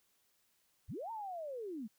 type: linear two-way sweep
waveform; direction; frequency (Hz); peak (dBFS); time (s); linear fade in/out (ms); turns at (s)
sine; up then down; 41.83 to 927 to 197.6; -40; 0.88-1.88; 20; 1.11
effects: white hiss -75 dBFS RMS until 1.98 s